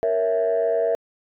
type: chord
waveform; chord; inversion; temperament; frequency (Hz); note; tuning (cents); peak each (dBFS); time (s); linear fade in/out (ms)
sine; A# diminished; none; equal; 466.2 / 554.4 / 659.3; A#4 / C#5 / E5; 0 / 0 / 0; -21 / -26 / -20; 0.03-0.95; 0
effects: tanh soft clip ceiling -13 dBFS